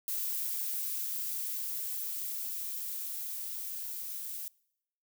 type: noise with level ramp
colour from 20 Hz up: violet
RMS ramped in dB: -34 to -40 dBFS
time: 0.08-4.48 s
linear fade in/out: 0 ms
effects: noise-tail reverb RT60 0.8 s tail -25 dB re dry